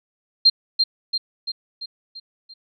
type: tone with echo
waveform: sine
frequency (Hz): 4186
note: C8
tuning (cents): 0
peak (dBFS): -9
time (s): 0.45-0.5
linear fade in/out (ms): 10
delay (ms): 340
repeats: 6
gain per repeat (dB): -5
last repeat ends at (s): 2.54
effects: none